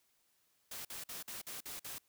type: noise bursts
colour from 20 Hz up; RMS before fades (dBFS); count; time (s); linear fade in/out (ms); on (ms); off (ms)
white; -45; 7; 0.71-1.984; 5; 140; 49
effects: white hiss -75 dBFS RMS until 2.08 s